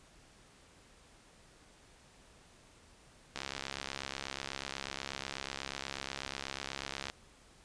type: click train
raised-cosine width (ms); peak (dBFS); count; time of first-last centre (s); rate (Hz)
0.2; -20; 256; 3.36-7.099; 68.2
effects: pink hiss -61 dBFS RMS until 7.64 s + resampled to 22050 Hz